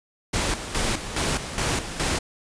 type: noise with tremolo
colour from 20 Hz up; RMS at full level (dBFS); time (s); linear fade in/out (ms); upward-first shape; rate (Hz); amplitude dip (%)
pink; -24; 0.33-2.19; 10; square; 2.4; 65
effects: resampled to 22050 Hz